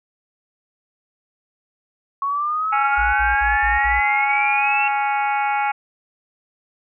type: exponential sweep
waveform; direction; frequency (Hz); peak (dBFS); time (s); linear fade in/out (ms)
sine; up; 1100 to 2730; -19; 2.22-4.88; 2
type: harmonic tone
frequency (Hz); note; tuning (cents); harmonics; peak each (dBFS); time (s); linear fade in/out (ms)
277.2; C#4; 0; 3 / 4 / 5 / 6 / 7 / 8 / 9 / 10; -19 / -33 / -26 / -35 / -35 / -28 / -33 / -40; 2.72-5.72; 10
type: tone bursts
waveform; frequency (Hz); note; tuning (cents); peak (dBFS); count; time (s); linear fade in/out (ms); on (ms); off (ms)
sine; 58.27; A#1; 0; -24; 5; 2.97-4.008; 20; 170; 47
effects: none